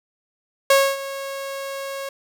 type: tone with ADSR envelope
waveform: sawtooth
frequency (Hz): 548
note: C#5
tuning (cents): -20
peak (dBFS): -7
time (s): 0.7-2.09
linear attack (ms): 4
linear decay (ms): 260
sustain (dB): -17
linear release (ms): 3
effects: none